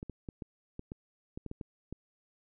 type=clicks; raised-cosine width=3 ms; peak=-27 dBFS; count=11; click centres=0.029 / 0.097 / 0.288 / 0.422 / 0.794 / 0.919 / 1.375 / 1.463 / 1.514 / 1.612 / 1.926 s; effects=none

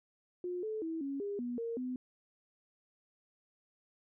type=tone with pitch steps; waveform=sine; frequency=357.5 / 434.4 / 325 / 276.8 / 404.8 / 243 / 462.3 / 252.8 Hz; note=F4 / A4 / E4 / C#4 / G#4 / B3 / A#4 / B3; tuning=+41 / -22 / -24 / -2 / -44 / -28 / -14 / +41 cents; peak=-35 dBFS; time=0.44-1.96 s; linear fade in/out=2 ms; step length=190 ms; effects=none

